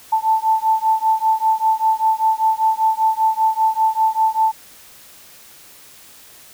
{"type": "beating tone pair", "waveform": "sine", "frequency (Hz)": [880, 885.1], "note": ["A5", "A5"], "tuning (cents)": [0, 10], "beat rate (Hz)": 5.1, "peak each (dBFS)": -17, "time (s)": [0.12, 4.52], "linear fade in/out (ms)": 10, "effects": ["white hiss -44 dBFS RMS until 6.53 s"]}